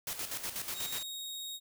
white noise with tremolo, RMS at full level -37 dBFS, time 0.07-1.03 s, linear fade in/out 2 ms, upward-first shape square, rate 8.2 Hz, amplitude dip 60%
sawtooth tone, 3757 Hz, A#7, 13 cents sharp, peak -36 dBFS, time 0.73-1.6 s, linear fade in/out 50 ms
effects none

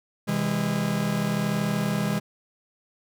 45% pulse chord, C augmented, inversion none, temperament just, 130.81 / 163.52 / 204.4 Hz, C3 / E3 / G#3, 0 / -14 / -27 cents, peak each -31 / -28 / -26 dBFS, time 0.27-2.2 s, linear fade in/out 20 ms, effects none

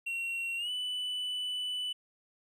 triangle tone with pitch glide, 2736 to 2984 Hz, F7 to F#7, -36 to +14 cents, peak -31 dBFS, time 0.06-1.93 s, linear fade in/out 10 ms, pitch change +150 cents, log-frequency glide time 0.57-0.7 s, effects none

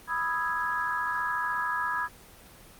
sine chord, E major seventh, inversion second, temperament equal, 987.8 / 1244.5 / 1318.5 / 1661.2 Hz, B5 / D#6 / E6 / G#6, 0 / 0 / 0 / 0 cents, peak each -31 / -33 / -36 / -30 dBFS, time 0.07-2.09 s, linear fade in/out 50 ms, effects pink hiss -51 dBFS RMS until 2.79 s + Opus 24 kbps

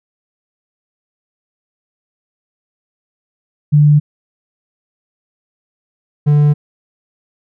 sine / triangle tone pair in turn, 148 / 147.36 Hz, D3 / D3, +14 / +6 cents, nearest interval unison, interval 8 cents, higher first, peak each -5 dBFS, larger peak neither, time 3.72-4 / 6.26-6.54 s, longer neither, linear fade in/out 20 ms, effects none

